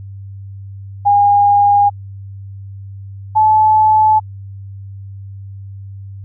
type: tone pair in turn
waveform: sine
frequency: 814 / 864.5 Hz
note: G#5 / A5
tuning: -35 / -31 cents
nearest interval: minor second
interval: 104 cents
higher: second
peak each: -7 dBFS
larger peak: neither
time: 1.05-1.9 / 3.35-4.2 s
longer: neither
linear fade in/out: 20 ms
effects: added 98 Hz sine -28 dBFS peak until 6.24 s